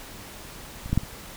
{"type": "clicks", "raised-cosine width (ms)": 5, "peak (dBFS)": [-23, -27, -10, -7, -26], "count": 5, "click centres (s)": [0.86, 0.896, 0.93, 0.976, 1.034], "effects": ["pink hiss -42 dBFS RMS until 1.36 s"]}